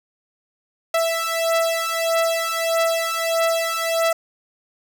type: beating tone pair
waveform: sawtooth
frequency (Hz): 660 / 661.6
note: E5 / E5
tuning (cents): +2 / +6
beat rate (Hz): 1.6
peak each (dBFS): -18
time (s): 0.94-4.13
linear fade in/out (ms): 5
effects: none